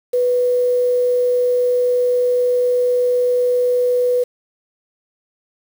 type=tone with quantisation; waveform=sine; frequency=493.9 Hz; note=B4; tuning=in tune; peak=-13 dBFS; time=0.13-4.24 s; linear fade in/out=10 ms; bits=6; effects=none